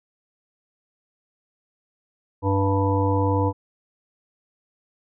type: harmonic tone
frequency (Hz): 98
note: G2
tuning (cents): 0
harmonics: 1 / 3 / 5 / 7 / 9 / 10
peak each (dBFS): -21 / -25 / -25 / -37 / -28 / -28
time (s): 2.42-3.53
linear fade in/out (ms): 50
effects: none